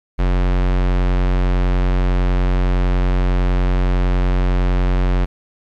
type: tone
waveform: square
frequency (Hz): 45.41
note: F#1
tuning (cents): -32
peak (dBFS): -14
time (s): 0.18-5.26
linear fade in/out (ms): 20
effects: low-pass 3000 Hz 12 dB/octave + 9-bit